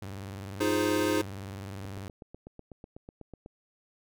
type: tone with vibrato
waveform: sawtooth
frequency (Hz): 98.1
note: G2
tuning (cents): +2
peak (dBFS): -34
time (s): 0.02-2.08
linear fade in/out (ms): 0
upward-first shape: triangle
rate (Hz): 20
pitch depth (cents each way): 210
type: chord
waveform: square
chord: F minor seventh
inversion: third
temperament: equal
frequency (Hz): 311.1 / 349.2 / 415.3 / 523.3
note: Eb4 / F4 / Ab4 / C5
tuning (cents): 0 / 0 / 0 / 0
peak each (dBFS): -29 / -33 / -32 / -33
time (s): 0.6-1.22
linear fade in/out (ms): 10
type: click train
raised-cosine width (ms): 2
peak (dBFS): -31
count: 14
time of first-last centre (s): 1.85-3.461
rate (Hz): 8.07
effects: none